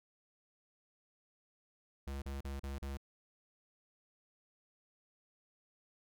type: tone bursts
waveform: square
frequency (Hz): 68.8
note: C#2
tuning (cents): -12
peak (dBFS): -40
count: 5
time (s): 2.07-2.972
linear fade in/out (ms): 5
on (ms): 150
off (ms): 38
effects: none